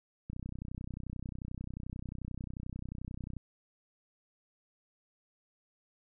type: click train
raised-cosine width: 5 ms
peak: -28 dBFS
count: 97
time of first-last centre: 0.3-3.367 s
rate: 31.3 Hz
effects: none